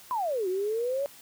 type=exponential two-way sweep; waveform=sine; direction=down then up; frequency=1046.5 to 359.8 to 575 Hz; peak=-26 dBFS; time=0.11-1.06 s; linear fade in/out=0 ms; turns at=0.48 s; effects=white hiss -51 dBFS RMS until 1.21 s + high-pass 60 Hz 12 dB/octave